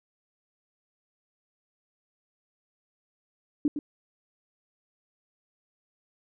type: tone with echo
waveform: sine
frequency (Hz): 293.7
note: D4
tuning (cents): 0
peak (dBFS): -20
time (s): 3.65-3.68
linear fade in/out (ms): 2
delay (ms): 110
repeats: 1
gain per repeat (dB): -8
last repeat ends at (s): 3.79
effects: none